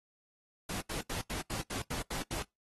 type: noise bursts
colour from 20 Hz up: pink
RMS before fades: -38 dBFS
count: 9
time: 0.69-2.426 s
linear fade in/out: 5 ms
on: 120 ms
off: 82 ms
effects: noise-tail reverb RT60 0.2 s tail -25 dB re dry + AAC 32 kbps